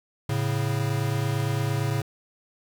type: tone pair together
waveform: square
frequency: 110.21 / 139 Hz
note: A2 / C#3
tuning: +3 / +5 cents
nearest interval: major third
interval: 402 cents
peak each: -27 dBFS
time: 0.29-2.02 s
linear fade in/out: 5 ms
effects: 9-bit